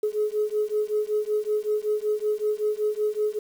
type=beating tone pair; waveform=sine; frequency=421.4 / 426.7 Hz; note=G#4 / G#4; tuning=+25 / +47 cents; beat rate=5.3 Hz; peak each=-25 dBFS; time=0.03-3.39 s; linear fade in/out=5 ms; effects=tanh soft clip ceiling -15 dBFS + 8-bit